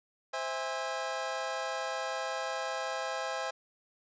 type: chord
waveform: 25% pulse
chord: C augmented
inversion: none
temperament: just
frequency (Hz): 523.3 / 654.1 / 817.6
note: C5 / E5 / G#5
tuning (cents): 0 / -14 / -27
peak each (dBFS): -34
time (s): 0.33-3.51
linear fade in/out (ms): 10
effects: resampled to 16000 Hz